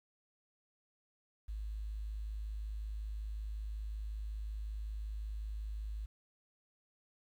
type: tone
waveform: sine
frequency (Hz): 52.7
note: G#1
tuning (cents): +26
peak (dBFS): -38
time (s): 1.48-6.06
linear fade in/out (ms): 10
effects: 11-bit